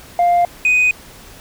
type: tone pair in turn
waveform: sine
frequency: 700 / 2495 Hz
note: F5 / D#7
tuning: +4 / +4 cents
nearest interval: octave + minor seventh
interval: 2200 cents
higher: second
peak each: -8 dBFS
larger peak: neither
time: 0.19-0.45 / 0.65-0.91 s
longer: neither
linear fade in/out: 2 ms
effects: tanh soft clip ceiling -9 dBFS + pink hiss -40 dBFS RMS until 1.4 s